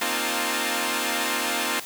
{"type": "tone cluster", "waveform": "5% pulse", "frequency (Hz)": [232.4, 263, 307.1, 349.9, 871], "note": ["A#3", "C4", "D#4", "F4", "A5"], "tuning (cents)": [-5, 9, -23, 3, -18], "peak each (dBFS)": -19, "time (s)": [0.01, 1.8], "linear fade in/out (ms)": 5, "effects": ["white hiss -39 dBFS RMS until 1.85 s", "high-pass 80 Hz 12 dB/octave"]}